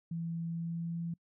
sine tone with pitch glide, 166.8 to 168.54 Hz, E3 to E3, +21 to +39 cents, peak -34 dBFS, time 0.11-1.14 s, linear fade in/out 5 ms, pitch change +18 cents, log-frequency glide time 0.45-1.01 s, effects noise-tail reverb RT60 0.1 s tail -26 dB re dry

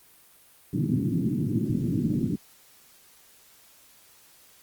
pink band-pass noise, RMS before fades -26 dBFS, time 0.73-2.36 s, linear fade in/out 5 ms, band 110 to 330 Hz, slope 48 dB/octave, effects white hiss -56 dBFS RMS until 4.62 s + Opus 32 kbps

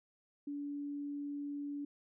sine tone, 287.3 Hz, D4, 38 cents flat, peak -38 dBFS, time 0.47-1.85 s, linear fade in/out 5 ms, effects none

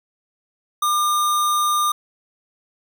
sine tone with sample-and-hold, 1200 Hz, D6, 37 cents sharp, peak -16 dBFS, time 0.82-1.92 s, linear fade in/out 5 ms, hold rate 4900 Hz, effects none

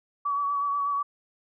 sine tone with vibrato, 1138 Hz, C#6, 45 cents sharp, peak -24 dBFS, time 0.25-1.03 s, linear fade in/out 10 ms, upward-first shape sine, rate 8.2 Hz, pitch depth 27 cents each way, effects none

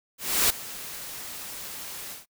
white noise with ADSR envelope, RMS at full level -20 dBFS, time 0.18-2.26 s, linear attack 320 ms, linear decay 5 ms, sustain -18 dB, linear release 150 ms, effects noise-tail reverb RT60 0.1 s tail -26 dB re dry

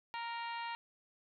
harmonic tone, 466.2 Hz, A#4, in tune, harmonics 2 / 3 / 4 / 5 / 6 / 7 / 8 / 9, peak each -40 / -50 / -48 / -50 / -50 / -56 / -58 / -55 dBFS, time 0.14-0.75 s, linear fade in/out 0 ms, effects none

